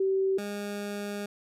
sine / 20% pulse tone pair in turn, 384.6 / 204.3 Hz, G4 / G#3, -33 / -28 cents, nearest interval major seventh, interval 1095 cents, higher first, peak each -23 / -28 dBFS, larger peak first, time 0-0.38 / 0.38-1.26 s, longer second, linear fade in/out 5 ms, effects resampled to 32000 Hz

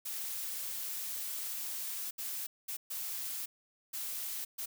blue noise bursts at uneven times, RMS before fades -39 dBFS, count 6, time 0.05-2.11 / 2.18-2.47 / 2.68-2.77 / 2.9-3.46 / 3.93-4.45 / 4.58-4.66 s, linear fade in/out 10 ms, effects none

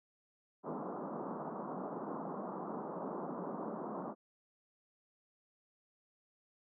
pink band-pass noise, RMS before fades -42 dBFS, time 0.63-4.15 s, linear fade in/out 50 ms, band 170 to 1200 Hz, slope 48 dB/octave, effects none

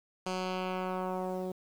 10% pulse tone with low-pass filter sweep, 185 Hz, F#3, in tune, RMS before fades -35 dBFS, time 0.26-1.52 s, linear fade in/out 5 ms, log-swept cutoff 7100 to 440 Hz, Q 1.1, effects 9-bit

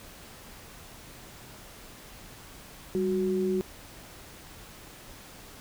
sine tone pair together, 195.57 / 370 Hz, G3 / F#4, -4 / 0 cents, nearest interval major seventh, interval 1104 cents, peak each -29 / -26 dBFS, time 2.95-3.61 s, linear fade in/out 0 ms, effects pink hiss -48 dBFS RMS until 5.6 s

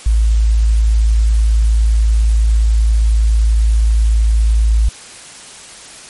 sine tone, 55 Hz, A1, in tune, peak -8 dBFS, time 0.06-4.89 s, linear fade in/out 5 ms, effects white hiss -35 dBFS RMS until 6.09 s + MP3 48 kbps

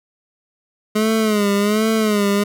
25% pulse tone with vibrato, 211.2 Hz, G#3, 29 cents sharp, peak -11 dBFS, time 0.95-2.44 s, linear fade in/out 10 ms, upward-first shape sine, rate 1.3 Hz, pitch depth 87 cents each way, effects none

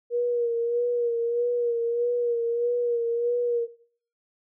sine tone with vibrato, 474.9 Hz, A#4, 32 cents sharp, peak -22 dBFS, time 0.1-3.68 s, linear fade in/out 50 ms, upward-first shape sine, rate 1.6 Hz, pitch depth 35 cents each way, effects noise-tail reverb RT60 0.5 s tail -17 dB re dry

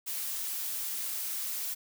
blue noise, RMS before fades -35 dBFS, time 0.06-1.75 s, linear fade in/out 20 ms, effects none

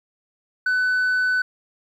sine tone, 1500 Hz, F#6, 23 cents sharp, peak -15 dBFS, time 0.66-1.42 s, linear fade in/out 5 ms, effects tanh soft clip ceiling -17 dBFS + 9-bit

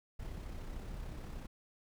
brown noise with amplitude modulation, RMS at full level -42 dBFS, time 0.19-1.47 s, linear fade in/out 10 ms, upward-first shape sine, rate 33.5 Hz, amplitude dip 35%, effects none

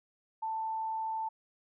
sine tone, 886 Hz, A5, 12 cents sharp, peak -32 dBFS, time 0.42-1.29 s, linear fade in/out 10 ms, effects none

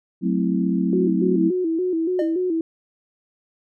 sine chord, F# half-diminished seventh, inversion none, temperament equal, 185 / 220 / 261.6 / 329.6 Hz, F#3 / A3 / C4 / E4, 0 / 0 / 0 / 0 cents, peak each -21 / -25 / -24 / -26 dBFS, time 0.21-1.52 s, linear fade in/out 50 ms
sine tone with vibrato, 345.2 Hz, F4, 20 cents flat, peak -19 dBFS, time 0.93-2.61 s, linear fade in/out 2 ms, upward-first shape square, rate 3.5 Hz, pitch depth 98 cents each way
triangle tone with exponential decay, 606 Hz, D#5, 46 cents flat, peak -17 dBFS, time 2.19-2.42 s, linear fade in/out 2 ms, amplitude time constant 48 ms
effects none

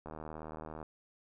click train, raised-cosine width 1 ms, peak -30 dBFS, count 61, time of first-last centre 0.06-0.828 s, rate 78.1 Hz, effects none

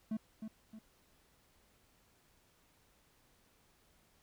triangle tone with echo, 218.6 Hz, A3, 11 cents flat, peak -32 dBFS, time 0.11-0.17 s, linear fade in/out 5 ms, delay 310 ms, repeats 2, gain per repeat -7 dB, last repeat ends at 0.79 s, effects pink hiss -70 dBFS RMS until 4.22 s

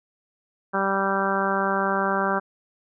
harmonic tone, 195.1 Hz, G3, 8 cents flat, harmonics 1 / 2 / 3 / 4 / 5 / 6 / 7 / 8, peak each -29 / -29 / -29 / -29 / -29 / -29 / -29 / -29 dBFS, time 0.73-2.4 s, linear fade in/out 20 ms, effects none

